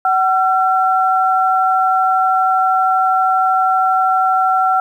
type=tone pair together; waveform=sine; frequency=754 / 1356.3 Hz; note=F#5 / E6; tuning=+32 / +49 cents; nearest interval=minor seventh; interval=1017 cents; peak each=-13 / -15 dBFS; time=0.05-4.8 s; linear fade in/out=2 ms; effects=8-bit